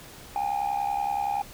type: tone with amplitude modulation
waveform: sine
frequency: 811 Hz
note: G#5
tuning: 41 cents flat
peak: -19 dBFS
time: 0.36-1.42 s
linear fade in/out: 0 ms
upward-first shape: sine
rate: 70.6 Hz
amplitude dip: 85%
effects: tanh soft clip ceiling -21 dBFS + pink hiss -46 dBFS RMS until 1.53 s